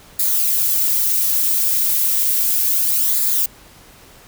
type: noise with flanger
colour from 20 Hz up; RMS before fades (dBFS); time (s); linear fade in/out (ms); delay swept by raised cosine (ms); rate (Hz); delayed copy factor
violet; -17; 0.19-3.46; 5; 0.34 to 4.04; 0.33; -0.5
effects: pink hiss -45 dBFS RMS until 4.27 s